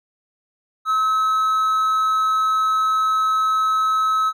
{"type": "tone with amplitude modulation", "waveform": "triangle", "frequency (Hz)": 1289, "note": "E6", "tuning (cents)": -39, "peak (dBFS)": -13, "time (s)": [0.85, 4.33], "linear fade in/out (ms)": 50, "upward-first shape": "sine", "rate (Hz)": 245, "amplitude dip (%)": 25, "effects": []}